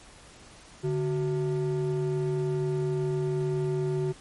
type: ring-modulated tone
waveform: triangle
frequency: 260.2 Hz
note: C4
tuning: 9 cents flat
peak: -20 dBFS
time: 0.83-4.13 s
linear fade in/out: 20 ms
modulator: 114 Hz
effects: pink hiss -51 dBFS RMS until 4.2 s + MP3 48 kbps